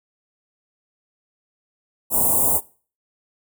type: band-stop noise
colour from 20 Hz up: white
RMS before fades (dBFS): -18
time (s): 2.1-2.61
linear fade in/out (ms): 50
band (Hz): 1000 to 8000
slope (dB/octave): 48
effects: noise-tail reverb RT60 0.4 s tail -21 dB re dry